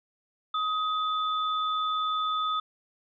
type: tone pair together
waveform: sine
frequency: 1259 / 3517 Hz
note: D#6 / A7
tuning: +20 / -1 cents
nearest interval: octave + tritone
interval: 1779 cents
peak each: -26 / -34 dBFS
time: 0.54-2.6 s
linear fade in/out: 5 ms
effects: none